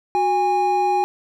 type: tone pair together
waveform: triangle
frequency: 367.7 / 818.3 Hz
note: F#4 / G#5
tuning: -11 / -26 cents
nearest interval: octave + major second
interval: 1385 cents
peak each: -21 / -15 dBFS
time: 0.15-1.04 s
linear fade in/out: 0 ms
effects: none